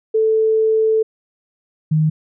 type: tone pair in turn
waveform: sine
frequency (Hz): 440 / 155.56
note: A4 / D#3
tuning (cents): 0 / 0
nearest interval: octave + tritone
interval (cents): 1800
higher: first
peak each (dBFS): -12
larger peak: neither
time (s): 0.14-1.03 / 1.91-2.1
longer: first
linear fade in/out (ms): 10
effects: none